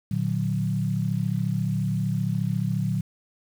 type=chord; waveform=sine; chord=Bb augmented; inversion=none; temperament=equal with one note detuned; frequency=116.54 / 150.35 / 185 Hz; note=Bb2 / D3 / F#3; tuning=0 / +41 / 0 cents; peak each=-27 dBFS; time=0.11-3.01 s; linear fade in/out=5 ms; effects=8-bit